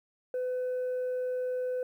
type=tone; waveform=sine; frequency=504 Hz; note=B4; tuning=35 cents sharp; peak=-27 dBFS; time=0.34-1.83 s; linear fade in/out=2 ms; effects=tanh soft clip ceiling -28 dBFS + 11-bit